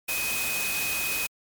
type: tone in noise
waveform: sine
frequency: 2511 Hz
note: D#7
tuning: 15 cents sharp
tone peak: -29 dBFS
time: 0.08-1.27 s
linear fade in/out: 10 ms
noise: white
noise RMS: -30 dBFS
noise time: 0.08-1.27 s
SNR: -2 dB
effects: MP3 96 kbps